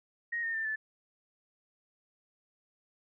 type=tone with pitch steps; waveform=sine; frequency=1874 / 1830.1 / 1787.3 / 1745.5 Hz; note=A#6 / A#6 / A6 / A6; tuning=+9 / -32 / +27 / -14 cents; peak=-31 dBFS; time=0.32-0.76 s; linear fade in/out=10 ms; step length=110 ms; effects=none